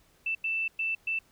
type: tone bursts at uneven times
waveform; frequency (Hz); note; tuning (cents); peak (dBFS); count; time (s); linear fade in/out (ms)
sine; 2658; E7; +14; -27; 4; 0.26-0.35 / 0.44-0.68 / 0.79-0.95 / 1.07-1.19; 5
effects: pink hiss -64 dBFS RMS until 1.31 s